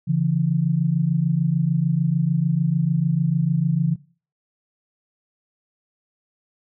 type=tone pair together; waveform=sine; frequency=141.2 / 167.92 Hz; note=C#3 / E3; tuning=+32 / +32 cents; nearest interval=minor third; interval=300 cents; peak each=-20 dBFS; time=0.07-3.96 s; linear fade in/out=20 ms; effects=noise-tail reverb RT60 0.4 s tail -20 dB re dry